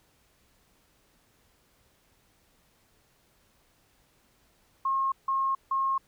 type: tone bursts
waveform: sine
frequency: 1077 Hz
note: C6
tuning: 50 cents sharp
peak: -24 dBFS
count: 3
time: 4.85-5.98 s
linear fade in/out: 5 ms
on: 270 ms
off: 160 ms
effects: pink hiss -66 dBFS RMS until 6.07 s